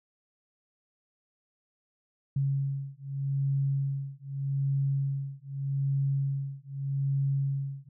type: beating tone pair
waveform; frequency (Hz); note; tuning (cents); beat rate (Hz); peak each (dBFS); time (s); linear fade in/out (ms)
sine; 137.5 / 138.32; C#3 / C#3; -14 / -3; 0.82; -30; 2.36-7.89; 5
effects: none